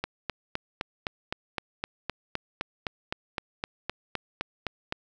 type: click train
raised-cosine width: 0.3 ms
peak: -13 dBFS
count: 20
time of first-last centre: 0.04-4.924 s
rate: 3.89 Hz
effects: none